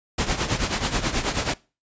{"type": "noise with tremolo", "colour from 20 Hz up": "pink", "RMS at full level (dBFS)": -21, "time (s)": [0.18, 1.54], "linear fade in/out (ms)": 5, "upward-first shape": "triangle", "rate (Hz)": 9.3, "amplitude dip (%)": 80, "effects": ["noise-tail reverb RT60 0.3 s tail -21 dB re dry", "resampled to 16000 Hz"]}